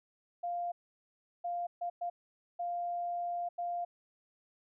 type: tone bursts at uneven times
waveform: sine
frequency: 698.5 Hz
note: F5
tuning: in tune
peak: -33 dBFS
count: 6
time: 0.43-0.72 / 1.44-1.67 / 1.81-1.9 / 2.01-2.1 / 2.59-3.49 / 3.58-3.85 s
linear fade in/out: 10 ms
effects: none